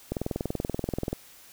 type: click train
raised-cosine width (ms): 2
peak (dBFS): -15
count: 22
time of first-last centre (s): 0.12-1.13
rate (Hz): 20.8
effects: white hiss -52 dBFS RMS until 1.52 s

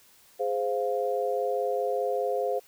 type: chord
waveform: sine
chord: F minor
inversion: first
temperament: equal with one note detuned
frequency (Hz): 415.3 / 520.2 / 698.5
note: Ab4 / C5 / F5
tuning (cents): 0 / -10 / 0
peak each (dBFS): -30 / -28 / -31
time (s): 0.39-2.6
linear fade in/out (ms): 20
effects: white hiss -58 dBFS RMS until 2.67 s

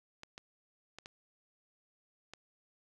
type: clicks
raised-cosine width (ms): 0.2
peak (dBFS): -29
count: 5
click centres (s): 0.234 / 0.379 / 0.986 / 1.059 / 2.336
effects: none

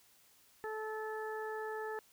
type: harmonic tone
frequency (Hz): 434.7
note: A4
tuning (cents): -21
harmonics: 1 / 2 / 3 / 4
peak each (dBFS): -40 / -44 / -49 / -46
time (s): 0.64-1.99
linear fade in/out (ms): 0
effects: white hiss -66 dBFS RMS until 2.12 s

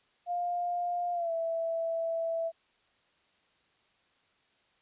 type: tone with pitch glide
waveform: sine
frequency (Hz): 704 to 660.7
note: F5 to E5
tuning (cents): +14 to +4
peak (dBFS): -29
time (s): 0.26-2.52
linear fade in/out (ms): 50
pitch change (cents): -110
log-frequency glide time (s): 1.13-1.32
effects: white hiss -69 dBFS RMS until 4.81 s + resampled to 8000 Hz

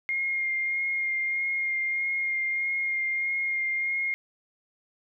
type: tone with vibrato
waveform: sine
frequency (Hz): 2129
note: C7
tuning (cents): +30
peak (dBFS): -25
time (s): 0.09-4.14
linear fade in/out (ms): 0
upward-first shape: sine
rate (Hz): 1.6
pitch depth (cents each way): 15
effects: none

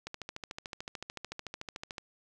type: click train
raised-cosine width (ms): 0.2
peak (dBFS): -22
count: 27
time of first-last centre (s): 0.07-1.982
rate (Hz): 13.6
effects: none

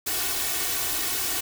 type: noise with comb filter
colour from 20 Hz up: white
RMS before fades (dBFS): -27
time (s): 0.06-1.41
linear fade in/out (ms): 10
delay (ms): 2.7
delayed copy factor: +0.9
effects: none

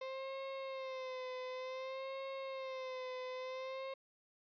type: tone with vibrato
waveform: 35% pulse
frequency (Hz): 523.3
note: C5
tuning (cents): 0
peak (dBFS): -40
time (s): 0.01-3.94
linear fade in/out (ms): 5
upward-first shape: sine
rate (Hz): 0.55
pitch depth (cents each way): 50
effects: resampled to 11025 Hz

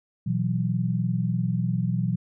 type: chord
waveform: sine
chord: B suspended fourth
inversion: none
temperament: equal with one note detuned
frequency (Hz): 121.49 / 164.81 / 185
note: B2 / E3 / F#3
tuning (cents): -28 / 0 / 0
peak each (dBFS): -26 / -27 / -27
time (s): 0.26-2.16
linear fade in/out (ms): 10
effects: none

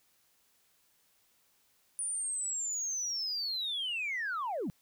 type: linear sweep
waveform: sine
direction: down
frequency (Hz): 9490 to 146.83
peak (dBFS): -31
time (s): 1.99-4.7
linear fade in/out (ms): 0
effects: tanh soft clip ceiling -29 dBFS + white hiss -70 dBFS RMS until 4.81 s

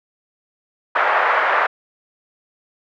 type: band-pass noise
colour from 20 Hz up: white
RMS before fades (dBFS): -17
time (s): 0.95-1.67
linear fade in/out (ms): 10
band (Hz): 570 to 1700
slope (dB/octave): 24
effects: none

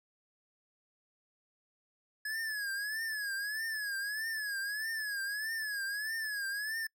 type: tone with vibrato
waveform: square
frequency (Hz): 1694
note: G#6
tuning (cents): +34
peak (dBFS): -35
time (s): 2.25-6.87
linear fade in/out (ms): 5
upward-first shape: triangle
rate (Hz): 1.6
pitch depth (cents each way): 130
effects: noise-tail reverb RT60 0.1 s tail -26 dB re dry

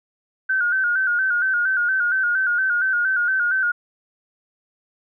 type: tone with vibrato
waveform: sine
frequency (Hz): 1484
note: F#6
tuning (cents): +5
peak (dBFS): -17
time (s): 0.49-3.72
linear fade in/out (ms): 10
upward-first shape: square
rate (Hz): 4.3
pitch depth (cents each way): 63
effects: none

